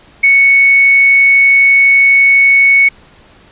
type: tone with quantisation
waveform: sine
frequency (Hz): 2217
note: C#7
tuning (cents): 0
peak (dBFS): -4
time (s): 0.23-2.89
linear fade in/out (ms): 10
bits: 5
effects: pink hiss -43 dBFS RMS until 3.51 s + resampled to 8000 Hz